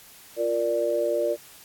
sine chord, Bb major, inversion second, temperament equal, 349.2 / 466.2 / 587.3 Hz, F4 / Bb4 / D5, 0 / 0 / 0 cents, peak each -29 / -27 / -24 dBFS, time 0.36-1.37 s, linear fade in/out 50 ms, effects white hiss -49 dBFS RMS until 1.64 s + AAC 64 kbps

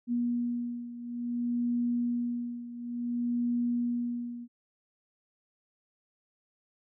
sine beating tone pair, 240 / 240.57 Hz, B3 / B3, -49 / -45 cents, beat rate 0.57 Hz, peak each -30 / -34 dBFS, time 0.07-4.48 s, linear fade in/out 50 ms, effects none

